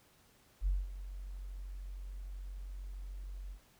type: tone with ADSR envelope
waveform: sine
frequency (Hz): 46.5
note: F#1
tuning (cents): +9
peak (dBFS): -26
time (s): 0.61-3.6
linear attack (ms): 57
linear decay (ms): 200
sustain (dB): -15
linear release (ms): 86
effects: tanh soft clip ceiling -24 dBFS + pink hiss -66 dBFS RMS until 3.79 s